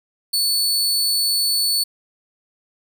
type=tone; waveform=sawtooth; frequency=4451 Hz; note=C#8; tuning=6 cents sharp; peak=-14 dBFS; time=0.33-1.84 s; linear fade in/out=10 ms; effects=none